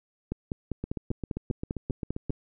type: two click trains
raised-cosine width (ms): 3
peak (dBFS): -17 / -19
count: 11 / 12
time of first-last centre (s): 0.32-2.304 / 0.84-2.297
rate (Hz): 5.04 / 7.55
effects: none